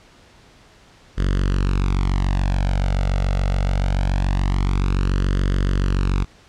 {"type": "tone with flanger", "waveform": "sawtooth", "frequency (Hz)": 47, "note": "F#1", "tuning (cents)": 28, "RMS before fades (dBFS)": -19, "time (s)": [1.17, 6.25], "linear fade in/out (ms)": 20, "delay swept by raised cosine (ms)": [0.62, 1.47], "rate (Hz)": 0.23, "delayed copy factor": 0.95, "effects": ["pink hiss -50 dBFS RMS until 6.48 s", "low-pass 6000 Hz 12 dB/octave"]}